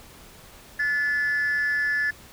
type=tone with amplitude modulation; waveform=sine; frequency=1729 Hz; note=A6; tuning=31 cents flat; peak=-17 dBFS; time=0.79-2.11 s; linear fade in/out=10 ms; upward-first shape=sine; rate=289 Hz; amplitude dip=60%; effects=tanh soft clip ceiling -18 dBFS + pink hiss -48 dBFS RMS until 2.32 s